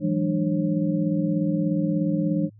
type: tone cluster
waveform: sine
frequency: 165.5 / 182.3 / 205.6 / 299.2 / 541 Hz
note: E3 / F#3 / G#3 / D4 / C#5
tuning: +7 / -25 / -17 / +32 / -42 cents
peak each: -25 / -30 / -27 / -25 / -32 dBFS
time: 0-2.5 s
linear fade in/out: 50 ms
effects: added 106 Hz sine -47 dBFS peak until 2.59 s